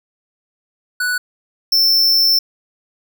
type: tone pair in turn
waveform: square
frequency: 1480 / 5354 Hz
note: F#6 / E8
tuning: 0 / +26 cents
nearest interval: octave + minor seventh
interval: 2226 cents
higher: second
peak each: -17 / -11 dBFS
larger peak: second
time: 1-1.18 / 1.72-2.39 s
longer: second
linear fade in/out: 5 ms
effects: none